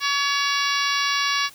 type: harmonic tone with a mistuned harmonic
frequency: 565 Hz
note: C#5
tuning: 33 cents sharp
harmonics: 2 / 3 / 4 / 5 / 6 / 7 / 8 / 9 / 10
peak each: -25 / -27 / -28 / -29 / -30 / -30 / -31 / -32 / -32 dBFS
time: 0-1.5 s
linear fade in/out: 50 ms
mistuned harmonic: 5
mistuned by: -23 cents
effects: white hiss -48 dBFS RMS until 1.54 s